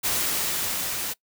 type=noise with level ramp; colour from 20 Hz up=white; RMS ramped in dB=-24 to -30 dBFS; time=0.03-1.14 s; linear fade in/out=20 ms; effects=noise-tail reverb RT60 0.1 s tail -22 dB re dry